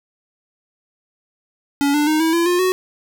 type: tone with pitch steps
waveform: square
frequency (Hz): 282.8 / 295.8 / 309.5 / 323.7 / 338.6 / 354.3 / 370.6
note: C#4 / D4 / D#4 / E4 / E4 / F4 / F#4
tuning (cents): +35 / +13 / -9 / -31 / +46 / +25 / +3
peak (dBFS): -15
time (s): 1.81-2.72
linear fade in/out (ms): 0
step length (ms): 130
effects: none